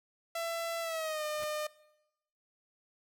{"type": "tone with pitch glide", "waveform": "sawtooth", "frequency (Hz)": [669, 606.4], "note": ["E5", "D#5"], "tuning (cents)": [25, -45], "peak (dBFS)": -30, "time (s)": [0.35, 1.67], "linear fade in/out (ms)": 5, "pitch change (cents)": -170, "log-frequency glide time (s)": [0.81, 1.24]}
{"type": "noise with exponential growth", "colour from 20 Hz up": "pink", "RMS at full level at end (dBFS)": -42, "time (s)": [1.34, 1.44], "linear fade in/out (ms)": 1, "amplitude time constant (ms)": 21}
{"effects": ["noise-tail reverb RT60 0.9 s tail -20 dB re dry"]}